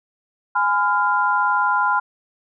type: chord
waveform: sine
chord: F diminished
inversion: first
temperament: equal with one note detuned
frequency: 830.6 / 1011.4 / 1396.9 Hz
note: Ab5 / Cb6 / F6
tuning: 0 / +41 / 0 cents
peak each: -22 / -19 / -20 dBFS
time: 0.55-2 s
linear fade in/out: 10 ms
effects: none